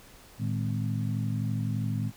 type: harmonic tone with a mistuned harmonic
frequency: 51.91 Hz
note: G#1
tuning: in tune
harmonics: 2 / 3 / 4 / 5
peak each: -29 / -34 / -34 / -38 dBFS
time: 0.38-2.12 s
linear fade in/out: 50 ms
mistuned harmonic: 2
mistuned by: +140 cents
effects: pink hiss -53 dBFS RMS until 2.16 s